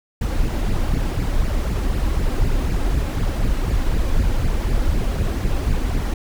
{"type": "noise with flanger", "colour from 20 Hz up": "brown", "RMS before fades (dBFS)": -19, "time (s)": [0.21, 6.14], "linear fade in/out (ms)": 5, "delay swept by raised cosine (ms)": [0.41, 3.81], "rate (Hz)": 4, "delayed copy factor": 0.6, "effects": []}